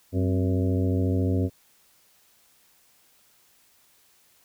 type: harmonic tone with a mistuned harmonic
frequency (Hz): 93.9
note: F#2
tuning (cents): +26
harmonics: 1 / 2 / 3 / 4 / 5 / 6 / 7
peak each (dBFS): -23 / -31 / -27 / -33 / -34 / -38 / -41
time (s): 0.12-1.5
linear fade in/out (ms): 50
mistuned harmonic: 3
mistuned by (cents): -90
effects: white hiss -61 dBFS RMS until 4.44 s